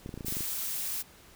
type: clicks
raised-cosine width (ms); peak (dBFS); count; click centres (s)
3; -26; 10; 0.061 / 0.092 / 0.141 / 0.176 / 0.208 / 0.247 / 0.283 / 0.324 / 0.369 / 0.407
type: noise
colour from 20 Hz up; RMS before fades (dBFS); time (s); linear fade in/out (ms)
blue; -34; 0.25-1.03; 20
effects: pink hiss -55 dBFS RMS until 1.35 s